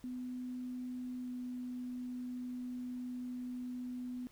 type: tone with pitch glide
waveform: sine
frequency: 250.6 to 248.9 Hz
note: B3 to B3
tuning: +25 to +14 cents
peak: -39 dBFS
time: 0.04-4.27 s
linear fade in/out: 0 ms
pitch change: -11 cents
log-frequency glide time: 1.21-1.28 s
effects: pink hiss -65 dBFS RMS until 4.31 s